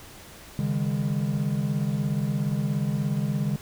triangle chord, C# suspended second, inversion none, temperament equal with one note detuned, 138.59 / 155.56 / 202.4 Hz, C#3 / D#3 / G#3, 0 / 0 / -44 cents, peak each -25 / -26 / -26 dBFS, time 0.59-3.56 s, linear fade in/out 0 ms, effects tanh soft clip ceiling -12 dBFS + pink hiss -46 dBFS RMS until 3.61 s

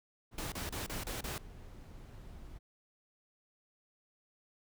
brown noise, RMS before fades -50 dBFS, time 0.31-2.59 s, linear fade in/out 20 ms
pink noise bursts, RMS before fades -40 dBFS, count 6, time 0.38-1.38 s, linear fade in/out 2 ms, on 140 ms, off 32 ms
effects none

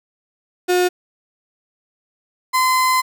35% pulse tone pair in turn, 360 / 1026.8 Hz, F#4 / C6, -47 / -33 cents, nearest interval octave + tritone, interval 1814 cents, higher second, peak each -12 dBFS, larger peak neither, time 0.68-0.89 / 2.53-3.02 s, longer second, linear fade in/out 20 ms, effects none

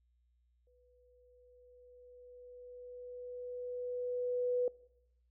sine tone with exponential growth, 493.9 Hz, B4, in tune, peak -28 dBFS, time 0.67-4.68 s, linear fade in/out 2 ms, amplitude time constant 870 ms, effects noise-tail reverb RT60 0.9 s tail -23 dB re dry + added 60 Hz sine -70 dBFS peak until 5.3 s

